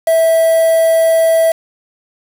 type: tone with quantisation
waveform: triangle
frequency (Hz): 654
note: E5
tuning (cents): -14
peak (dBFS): -6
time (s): 0.07-1.52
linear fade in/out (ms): 5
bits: 4
effects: none